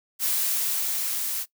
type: noise with level ramp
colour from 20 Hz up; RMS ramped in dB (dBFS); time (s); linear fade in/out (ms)
blue; -24 to -29; 0.19-1.46; 50
effects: noise-tail reverb RT60 0.1 s tail -19 dB re dry